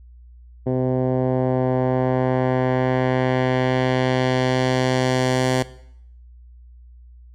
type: tone with low-pass filter sweep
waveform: 10% pulse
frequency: 128.4 Hz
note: C3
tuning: 32 cents flat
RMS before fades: -20 dBFS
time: 0.66-5.63 s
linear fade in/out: 10 ms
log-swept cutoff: 470 to 8800 Hz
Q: 0.84
effects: noise-tail reverb RT60 0.7 s tail -17 dB re dry + added 60 Hz sine -42 dBFS peak until 7.34 s